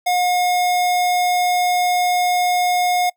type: tone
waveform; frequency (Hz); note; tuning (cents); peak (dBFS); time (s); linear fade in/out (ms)
square; 719; F#5; -50; -16; 0.06-3.1; 10
effects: noise-tail reverb RT60 0.1 s tail -23 dB re dry